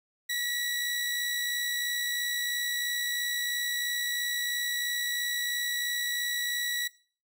sawtooth tone pair together, 1932 / 3927 Hz, B6 / B7, -39 / -11 cents, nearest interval octave, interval 1228 cents, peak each -27 / -32 dBFS, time 0.29-6.88 s, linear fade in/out 10 ms, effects noise-tail reverb RT60 0.4 s tail -18 dB re dry

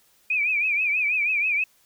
sine tone with vibrato, 2428 Hz, D#7, 43 cents flat, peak -20 dBFS, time 0.3-1.64 s, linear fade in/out 5 ms, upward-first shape triangle, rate 6.2 Hz, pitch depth 130 cents each way, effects white hiss -61 dBFS RMS until 1.85 s

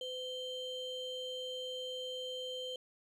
triangle ring-modulated tone, 1818 Hz, A#6, 44 cents flat, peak -34 dBFS, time 0.01-2.76 s, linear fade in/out 2 ms, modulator 1310 Hz, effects none

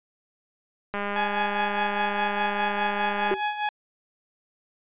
click train, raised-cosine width 0.5 ms, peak -15 dBFS, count 488, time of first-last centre 0.94-3.339 s, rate 203 Hz
sawtooth tone with tremolo, 839 Hz, G#5, 17 cents sharp, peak -19 dBFS, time 1.16-3.69 s, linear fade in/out 2 ms, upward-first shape sine, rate 4.9 Hz, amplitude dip 65%
sine tone with exponential decay, 385.6 Hz, G4, 28 cents flat, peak -17 dBFS, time 3.31-3.42 s, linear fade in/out 5 ms, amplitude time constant 22 ms
effects resampled to 8000 Hz

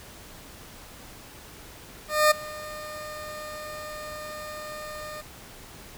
20% pulse tone with ADSR envelope, 608 Hz, D#5, 40 cents flat, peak -10 dBFS, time 2.08-5.22 s, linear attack 230 ms, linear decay 12 ms, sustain -21 dB, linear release 19 ms, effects pink hiss -46 dBFS RMS until 5.97 s

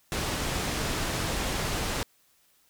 pink low-pass noise, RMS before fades -30 dBFS, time 0.12-2.03 s, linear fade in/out 0 ms, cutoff 9300 Hz, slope 12 dB/octave, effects white hiss -65 dBFS RMS until 2.69 s

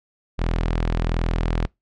sawtooth tone, 41.31 Hz, E1, 4 cents sharp, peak -16 dBFS, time 0.38-1.67 s, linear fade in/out 20 ms, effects noise-tail reverb RT60 0.2 s tail -26 dB re dry + low-pass 4000 Hz 12 dB/octave

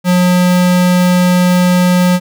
square tone, 179.8 Hz, F#3, 49 cents flat, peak -8 dBFS, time 0.04-2.2 s, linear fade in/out 50 ms, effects none

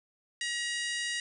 harmonic tone, 953 Hz, A#5, 38 cents sharp, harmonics 2 / 3 / 4 / 5 / 6 / 7 / 8 / 9 / 10, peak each -34 / -38 / -40 / -42 / -44 / -45 / -46 / -47 / -48 dBFS, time 0.41-1.2 s, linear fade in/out 2 ms, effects none

